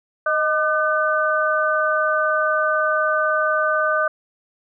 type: tone cluster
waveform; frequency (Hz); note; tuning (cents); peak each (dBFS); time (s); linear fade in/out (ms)
sine; 621 / 1203 / 1515; D#5 / D6 / F#6; -3 / +41 / +40; -21; 0.26-4.08; 5
effects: none